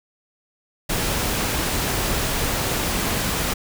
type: noise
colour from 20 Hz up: pink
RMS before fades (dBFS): -23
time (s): 0.89-3.54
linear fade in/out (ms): 10
effects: none